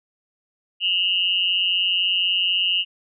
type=tone with amplitude modulation; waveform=sine; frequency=2859 Hz; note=F7; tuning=40 cents sharp; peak=-14 dBFS; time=0.8-2.85 s; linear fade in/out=50 ms; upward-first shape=sine; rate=184 Hz; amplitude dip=85%; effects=none